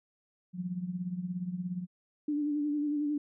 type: tone with tremolo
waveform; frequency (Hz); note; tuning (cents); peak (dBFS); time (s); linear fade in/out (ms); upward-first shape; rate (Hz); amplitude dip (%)
sine; 180; F#3; -47; -29; 0.53-1.87; 50; triangle; 17; 80
type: tone with vibrato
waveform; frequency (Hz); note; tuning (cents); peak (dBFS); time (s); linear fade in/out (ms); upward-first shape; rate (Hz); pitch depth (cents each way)
sine; 294.6; D4; +6; -28; 2.28-3.18; 5; sine; 11; 36
effects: none